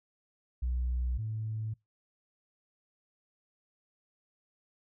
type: tone pair in turn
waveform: sine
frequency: 61.74 / 109.53 Hz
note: B1 / A2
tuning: 0 / -7 cents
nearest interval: minor seventh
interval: 993 cents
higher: second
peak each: -27 / -32 dBFS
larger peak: first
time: 0.62-1.18 / 1.18-1.74 s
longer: neither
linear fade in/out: 10 ms
effects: noise-tail reverb RT60 0.2 s tail -25 dB re dry + tanh soft clip ceiling -26 dBFS